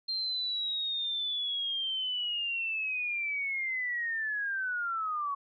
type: linear sweep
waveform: sine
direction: down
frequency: 4186 to 1109 Hz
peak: -30 dBFS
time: 0.08-5.35 s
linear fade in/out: 10 ms
effects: none